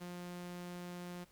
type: tone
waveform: sawtooth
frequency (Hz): 176.9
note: F3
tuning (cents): +23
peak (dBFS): -40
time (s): 0-1.25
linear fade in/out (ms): 20
effects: pink hiss -67 dBFS RMS until 1.31 s